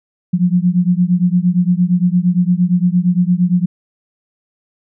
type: beating tone pair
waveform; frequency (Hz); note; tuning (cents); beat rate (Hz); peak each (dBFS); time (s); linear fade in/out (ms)
sine; 174.61 / 183.31; F3 / F#3; 0 / -16; 8.7; -13 / -14; 0.33-3.66; 10
effects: none